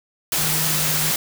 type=tone in noise; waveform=sine; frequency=155.5 Hz; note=D#3; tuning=1 cent flat; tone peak=-27 dBFS; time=0.38-1.11 s; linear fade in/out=2 ms; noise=white; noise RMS=-21 dBFS; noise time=0.32-1.16 s; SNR=-9 dB; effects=none